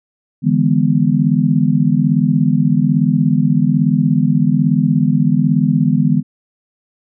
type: chord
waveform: sine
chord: E dominant seventh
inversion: third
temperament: just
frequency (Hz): 148.33 / 164.81 / 206 / 247.2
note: D3 / E3 / G#3 / B3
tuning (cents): +18 / 0 / -14 / +2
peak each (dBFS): -16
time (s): 0.42-6.23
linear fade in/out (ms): 50
effects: none